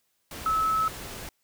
sine tone in noise, 1299 Hz, E6, 26 cents flat, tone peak -22 dBFS, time 0.46-0.88 s, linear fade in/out 2 ms, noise pink, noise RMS -39 dBFS, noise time 0.31-1.29 s, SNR +14 dB, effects white hiss -73 dBFS RMS until 1.43 s

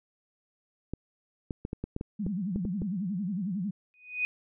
clicks, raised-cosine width 3 ms, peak -20 dBFS, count 11, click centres 0.936 / 1.508 / 1.651 / 1.731 / 1.84 / 1.964 / 2.011 / 2.265 / 2.56 / 2.652 / 2.819 s
sine tone with vibrato, 191.3 Hz, G3, 42 cents flat, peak -29 dBFS, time 2.19-3.71 s, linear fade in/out 10 ms, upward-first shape sine, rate 11 Hz, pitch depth 200 cents each way
sine tone with exponential growth, 2489 Hz, D#7, in tune, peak -23 dBFS, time 3.94-4.25 s, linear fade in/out 0 ms, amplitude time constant 66 ms
effects none

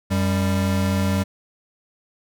square tone pair together, 92.5 / 196.15 Hz, F#2 / G3, 0 / +1 cents, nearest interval octave + minor second, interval 1301 cents, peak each -22 dBFS, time 0.1-1.24 s, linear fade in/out 20 ms, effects none

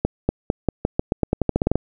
accelerating click train, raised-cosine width 2 ms, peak -4 dBFS, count 16, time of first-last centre 0.05-1.756 s, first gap 240 ms, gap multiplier 0.88, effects none

